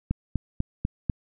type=click train; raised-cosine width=5 ms; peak=-12 dBFS; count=5; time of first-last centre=0.11-1.098 s; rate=4.05 Hz; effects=none